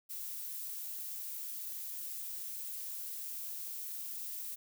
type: noise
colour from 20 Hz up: violet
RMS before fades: -42 dBFS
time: 0.09-4.56 s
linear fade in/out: 20 ms
effects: none